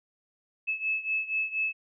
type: beating tone pair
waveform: sine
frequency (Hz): 2600 / 2604.2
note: E7 / E7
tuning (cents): -24 / -22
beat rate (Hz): 4.2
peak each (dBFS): -29 / -32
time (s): 0.67-1.73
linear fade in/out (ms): 20
effects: none